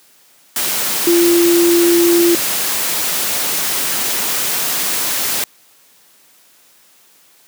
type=tone in noise; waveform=sine; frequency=343.4 Hz; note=F4; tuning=29 cents flat; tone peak=-9 dBFS; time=1.07-2.35 s; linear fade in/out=2 ms; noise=white; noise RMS=-18 dBFS; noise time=0.56-5.44 s; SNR=+6 dB; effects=white hiss -50 dBFS RMS until 7.47 s + high-pass 150 Hz 12 dB/octave